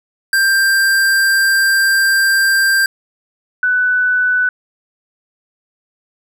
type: tone pair in turn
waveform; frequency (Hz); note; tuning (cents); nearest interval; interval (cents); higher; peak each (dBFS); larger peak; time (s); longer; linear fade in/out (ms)
square / sine; 1582 / 1493.2; G6 / F#6; +15 / +15; minor second; 100; first; -11; neither; 0.33-2.86 / 3.63-4.49; first; 2
effects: none